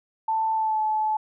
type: tone with pitch glide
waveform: sine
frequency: 885 to 863.8 Hz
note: A5 to A5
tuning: +10 to -32 cents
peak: -21 dBFS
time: 0.28-1.17 s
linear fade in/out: 5 ms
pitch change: -42 cents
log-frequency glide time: 0.53-0.81 s
effects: none